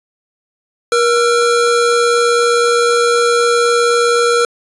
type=tone pair together; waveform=square; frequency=475.8 / 1348 Hz; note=A#4 / E6; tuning=+35 / +38 cents; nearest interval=octave + tritone; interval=1803 cents; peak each=-12 / -16 dBFS; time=0.92-4.45 s; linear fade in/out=2 ms; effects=resampled to 24000 Hz